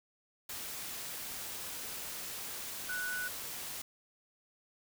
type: tone in noise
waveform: sine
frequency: 1480 Hz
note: F#6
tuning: in tune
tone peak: -35 dBFS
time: 2.89-3.28 s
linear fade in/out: 5 ms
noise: white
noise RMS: -42 dBFS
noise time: 0.49-3.82 s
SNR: +4 dB
effects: none